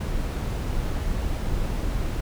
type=noise; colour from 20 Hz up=brown; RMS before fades=-26 dBFS; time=0-2.21 s; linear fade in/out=10 ms; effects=none